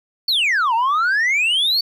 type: exponential two-way sweep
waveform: sine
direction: down then up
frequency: 4575 to 879 to 4575 Hz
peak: -12 dBFS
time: 0.28-1.81 s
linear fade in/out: 5 ms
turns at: 0.74 s
effects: tanh soft clip ceiling -14 dBFS + 9-bit